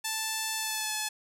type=tone with pitch glide; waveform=5% pulse; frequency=880 to 859.9 Hz; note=A5 to A5; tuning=0 to -40 cents; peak=-18 dBFS; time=0.04-1.09 s; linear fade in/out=10 ms; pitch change=-40 cents; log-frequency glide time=0.57-0.94 s; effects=none